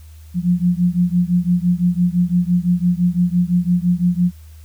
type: beating tone pair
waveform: sine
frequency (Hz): 174.4 / 180.3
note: F3 / F#3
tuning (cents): -2 / -45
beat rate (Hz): 5.9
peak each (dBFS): -16 / -17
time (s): 0.34-4.32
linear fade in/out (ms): 50
effects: added 78 Hz sine -37 dBFS peak until 4.64 s + white hiss -53 dBFS RMS until 4.64 s